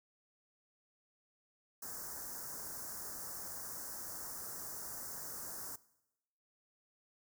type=band-stop noise; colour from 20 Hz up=white; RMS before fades=-45 dBFS; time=1.82-5.76 s; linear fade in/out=5 ms; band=1700 to 5200 Hz; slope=48 dB/octave; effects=noise-tail reverb RT60 0.9 s tail -20 dB re dry